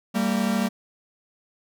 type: tone pair together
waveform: 45% pulse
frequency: 196 / 229.2 Hz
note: G3 / A#3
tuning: 0 / -29 cents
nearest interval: minor third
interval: 271 cents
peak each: -24 dBFS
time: 0.14-0.69 s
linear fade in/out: 20 ms
effects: none